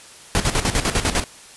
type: noise with tremolo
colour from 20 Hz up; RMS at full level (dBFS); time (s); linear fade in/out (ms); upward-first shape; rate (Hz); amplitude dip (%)
pink; -18; 0.35-1.24; 0; square; 10; 70
effects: white hiss -43 dBFS RMS until 1.56 s + resampled to 24000 Hz